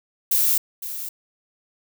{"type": "noise with echo", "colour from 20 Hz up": "violet", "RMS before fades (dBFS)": -19, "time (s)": [0.31, 0.58], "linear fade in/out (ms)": 5, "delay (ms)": 510, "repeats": 1, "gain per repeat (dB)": -12, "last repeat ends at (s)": 1.09, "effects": []}